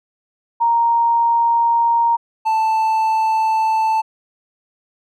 sine / triangle tone pair in turn, 932.3 / 881.9 Hz, A#5 / A5, 0 / +4 cents, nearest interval minor second, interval 96 cents, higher first, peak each -12 dBFS, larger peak neither, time 0.6-2.17 / 2.45-4.02 s, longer neither, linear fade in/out 20 ms, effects none

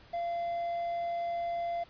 triangle tone with quantisation, 687 Hz, F5, 29 cents flat, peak -29 dBFS, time 0.13-1.84 s, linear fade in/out 10 ms, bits 9, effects pink hiss -57 dBFS RMS until 1.89 s + resampled to 11025 Hz

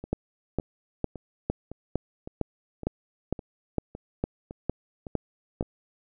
two click trains, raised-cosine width 2 ms, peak -24 / -12 dBFS, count 11 / 13, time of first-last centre 0.04-5.627 / 0.13-5.609 s, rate 1.79 / 2.19 Hz, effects none

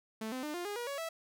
sawtooth tone with pitch steps, 220 / 257.1 / 300.5 / 351.3 / 410.5 / 479.8 / 560.8 / 655.5 Hz, A3 / C4 / D4 / F4 / G#4 / A#4 / C#5 / E5, 0 / -30 / +40 / +10 / -20 / +50 / +20 / -10 cents, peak -33 dBFS, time 0.21-1.09 s, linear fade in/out 5 ms, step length 110 ms, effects none

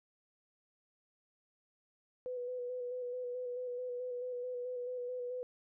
sine tone with vibrato, 496 Hz, B4, 7 cents sharp, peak -37 dBFS, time 2.26-5.43 s, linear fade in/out 0 ms, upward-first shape square, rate 4.6 Hz, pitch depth 22 cents each way, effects none

